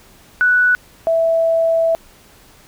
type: tone pair in turn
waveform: sine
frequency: 1480 / 658.1 Hz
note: F#6 / E5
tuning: 0 / -3 cents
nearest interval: octave + major second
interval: 1403 cents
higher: first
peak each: -10 / -12 dBFS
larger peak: first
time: 0.41-0.75 / 1.07-1.95 s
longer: second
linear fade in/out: 0 ms
effects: pink hiss -47 dBFS RMS until 2.67 s